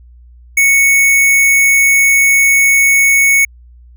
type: tone with sample-and-hold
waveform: sine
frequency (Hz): 2217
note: C#7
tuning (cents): 0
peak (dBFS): -6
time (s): 0.57-3.45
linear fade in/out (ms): 5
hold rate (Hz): 8820
effects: added 60 Hz sine -37 dBFS peak until 3.96 s